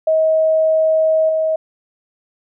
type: tone with level steps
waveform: sine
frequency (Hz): 635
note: D#5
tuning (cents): +35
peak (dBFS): -11 / -14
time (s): 0.07-1.56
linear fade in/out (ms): 5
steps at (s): 1.29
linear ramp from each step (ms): 2
effects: none